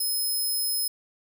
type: tone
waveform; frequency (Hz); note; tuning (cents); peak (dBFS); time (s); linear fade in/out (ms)
5% pulse; 5140; E8; -45; -19; 0-0.88; 5
effects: none